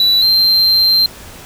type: tone pair in turn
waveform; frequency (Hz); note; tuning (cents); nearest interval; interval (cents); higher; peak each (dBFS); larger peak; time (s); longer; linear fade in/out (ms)
triangle; 3951 / 4145; B7 / C8; 0 / -17; minor second; 83; second; -7; neither; 0-0.22 / 0.22-1.06; second; 2
effects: pink hiss -35 dBFS RMS until 1.45 s